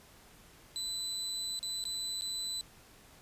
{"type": "tone with dropouts", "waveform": "30% pulse", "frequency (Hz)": 4003, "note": "B7", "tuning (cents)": 23, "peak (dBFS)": -32, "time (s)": [0.76, 2.61], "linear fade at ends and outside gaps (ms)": 0, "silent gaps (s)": [[1.591, 1.629], [1.839, 1.853], [2.21, 2.22]], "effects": ["pink hiss -58 dBFS RMS until 3.21 s", "resampled to 32000 Hz"]}